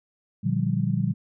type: chord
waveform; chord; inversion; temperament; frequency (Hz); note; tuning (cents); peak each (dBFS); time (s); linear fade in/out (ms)
sine; G minor seventh; first; just; 117.6 / 147 / 176.4 / 196; Bb2 / D3 / F3 / G3; +16 / +2 / +18 / 0; -27; 0.43-1.14; 20
effects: none